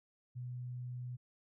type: tone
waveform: sine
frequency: 124 Hz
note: B2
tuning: 7 cents sharp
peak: -40 dBFS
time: 0.35-1.17 s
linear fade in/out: 20 ms
effects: none